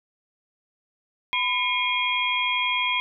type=tone cluster; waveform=sine; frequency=1003 / 2160 / 2428 / 3270 Hz; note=B5 / C#7 / D#7 / G#7; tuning=+26 / -45 / -43 / -28 cents; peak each=-27 dBFS; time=1.33-3 s; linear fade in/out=0 ms; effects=none